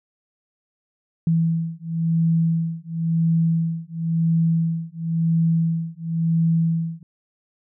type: beating tone pair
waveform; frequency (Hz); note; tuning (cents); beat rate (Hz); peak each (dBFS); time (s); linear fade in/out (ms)
sine; 164.2 / 165.16; E3 / E3; -6 / +4; 0.96; -21; 1.27-7.03; 2
effects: none